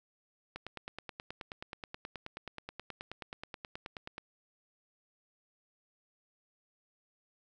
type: click train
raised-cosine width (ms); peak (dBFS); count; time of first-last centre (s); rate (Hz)
0.3; -25; 35; 0.56-4.181; 9.39
effects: none